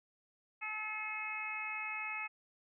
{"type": "harmonic tone with a mistuned harmonic", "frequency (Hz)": 431.2, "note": "A4", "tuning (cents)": -35, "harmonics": [2, 3, 4, 5, 6], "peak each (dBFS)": [-47, -46, -51, -42, -41], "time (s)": [0.61, 2.28], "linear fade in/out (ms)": 20, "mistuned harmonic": 6, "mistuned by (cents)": -18, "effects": []}